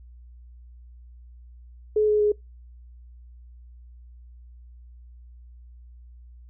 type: tone with pitch steps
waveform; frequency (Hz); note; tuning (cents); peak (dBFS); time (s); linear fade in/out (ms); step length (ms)
sine; 426.2 / 422 / 417.9; G#4 / G#4 / G#4; +45 / +28 / +11; -17; 1.96-2.32; 5; 120
effects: noise-tail reverb RT60 0.2 s tail -25 dB re dry + added 60 Hz sine -44 dBFS peak until 6.49 s

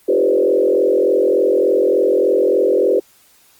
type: tone with frequency modulation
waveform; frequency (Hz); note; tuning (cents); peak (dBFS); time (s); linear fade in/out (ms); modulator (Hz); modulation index
sine; 445.2; A4; +20; -11; 0.08-3; 10; 43.4; 2.3
effects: white hiss -52 dBFS RMS until 3.59 s + Opus 24 kbps

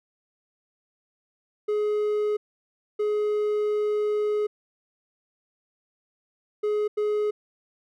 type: tone bursts at uneven times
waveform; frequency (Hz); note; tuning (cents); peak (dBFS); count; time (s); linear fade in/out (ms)
triangle; 420.4; G#4; +21; -20; 4; 1.68-2.37 / 2.99-4.47 / 6.63-6.88 / 6.97-7.31; 10
effects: none

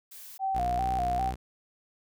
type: noise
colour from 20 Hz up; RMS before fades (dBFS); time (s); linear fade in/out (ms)
blue; -46; 0.11-0.38; 10
type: tone with vibrato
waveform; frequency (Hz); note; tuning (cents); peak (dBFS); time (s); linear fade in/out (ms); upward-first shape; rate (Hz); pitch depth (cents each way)
sine; 740; F#5; 0; -26; 0.39-1.33; 50; square; 2.5; 73
type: tone with pitch glide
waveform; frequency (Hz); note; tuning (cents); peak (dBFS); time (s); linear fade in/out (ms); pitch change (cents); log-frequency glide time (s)
sawtooth; 61.4 to 62.44; B1 to B1; -9 to +20; -29; 0.54-1.36; 20; +29; 0.79-1.1
effects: none

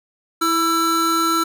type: tone pair together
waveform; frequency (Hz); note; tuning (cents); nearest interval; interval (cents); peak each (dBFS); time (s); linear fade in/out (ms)
square; 329.6 / 1336; E4 / E6; 0 / +23; 2 octaves; 2423; -22 / -18; 0.41-1.44; 10
effects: none

